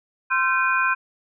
sine tone cluster, 1041 / 1362 / 1547 / 2458 Hz, C6 / F6 / G6 / D#7, -9 / -44 / -23 / -22 cents, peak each -23 / -27 / -21 / -25 dBFS, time 0.3-0.95 s, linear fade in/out 20 ms, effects none

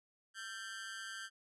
sawtooth tone with amplitude modulation, 1568 Hz, G6, in tune, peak -36 dBFS, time 0.34-1.3 s, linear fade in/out 50 ms, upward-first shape sine, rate 211 Hz, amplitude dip 90%, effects resampled to 24000 Hz

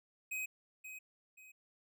square tone with echo, 2523 Hz, D#7, 23 cents sharp, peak -38 dBFS, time 0.31-0.46 s, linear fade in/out 10 ms, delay 530 ms, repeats 2, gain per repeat -9 dB, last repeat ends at 1.52 s, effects none

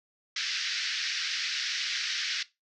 white band-pass noise, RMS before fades -32 dBFS, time 0.36-2.43 s, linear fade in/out 5 ms, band 1500 to 5600 Hz, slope 48 dB/octave, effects noise-tail reverb RT60 0.2 s tail -17 dB re dry

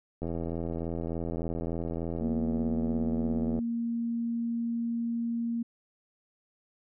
click train, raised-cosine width 2 ms, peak -21 dBFS, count 282, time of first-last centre 0.22-3.589 s, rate 83.4 Hz
sine tone, 233.1 Hz, A#3, in tune, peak -28 dBFS, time 2.21-5.63 s, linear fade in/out 10 ms
effects none

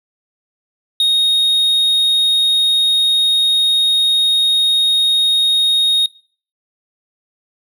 triangle tone, 3729 Hz, A#7, in tune, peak -9 dBFS, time 1-6.06 s, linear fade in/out 2 ms, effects noise-tail reverb RT60 0.5 s tail -24 dB re dry

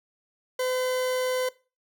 40% pulse tone, 509 Hz, C5, 48 cents flat, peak -24 dBFS, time 0.59-1.49 s, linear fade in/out 5 ms, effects noise-tail reverb RT60 0.3 s tail -19 dB re dry

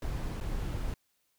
brown noise with dropouts, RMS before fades -34 dBFS, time 0.02-0.94 s, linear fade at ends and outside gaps 2 ms, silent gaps 0.403-0.409 s, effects white hiss -75 dBFS RMS until 1.38 s

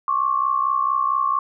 sine tone pair together, 1083 / 1147.4 Hz, C#6 / D6, -41 / -41 cents, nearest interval minor second, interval 100 cents, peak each -20 / -21 dBFS, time 0.08-1.39 s, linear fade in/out 2 ms, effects none

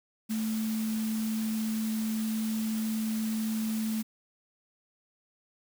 sine tone in noise, 220 Hz, A3, in tune, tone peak -28 dBFS, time 0.29-4.03 s, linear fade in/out 20 ms, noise white, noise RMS -42 dBFS, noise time 0.29-4.03 s, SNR +11 dB, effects none

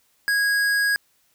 sine tone with tanh clipping, 1650 Hz, G#6, 12 cents flat, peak -20 dBFS, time 0.28-0.96 s, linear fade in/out 0 ms, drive 17 dB, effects white hiss -64 dBFS RMS until 1.34 s

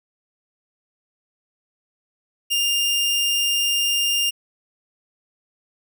sawtooth tone, 2804 Hz, F7, 6 cents sharp, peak -15 dBFS, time 2.5-4.31 s, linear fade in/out 20 ms, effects none

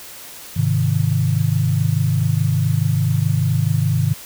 sine chord, Ab major, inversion none, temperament equal, 103.83 / 130.81 / 155.56 Hz, Ab2 / C3 / Eb3, 0 / 0 / 0 cents, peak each -19 dBFS, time 0.56-4.14 s, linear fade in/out 10 ms, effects white hiss -37 dBFS RMS until 4.25 s

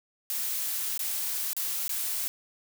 blue noise with dropouts, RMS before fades -31 dBFS, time 0.3-2.28 s, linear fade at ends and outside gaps 0 ms, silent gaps 0.977-0.993 / 1.532-1.566 / 1.88-1.893 s, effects none

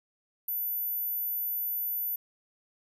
sine tone, 14010 Hz, A9, 9 cents flat, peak -29 dBFS, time 0.48-2.16 s, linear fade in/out 5 ms, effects none

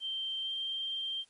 sine tone with pitch glide, 3136 to 3161 Hz, G7 to G7, 0 to +14 cents, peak -33 dBFS, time 0-1.25 s, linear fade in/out 50 ms, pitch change +14 cents, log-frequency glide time 0.43-0.5 s, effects white hiss -66 dBFS RMS until 1.29 s + MP3 48 kbps

